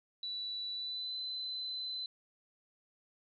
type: tone with pitch glide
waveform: sine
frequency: 3951 to 4034 Hz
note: B7 to B7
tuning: 0 to +36 cents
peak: -37 dBFS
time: 0.23-2.06 s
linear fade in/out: 2 ms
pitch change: +36 cents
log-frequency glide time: 0.73-1.17 s
effects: none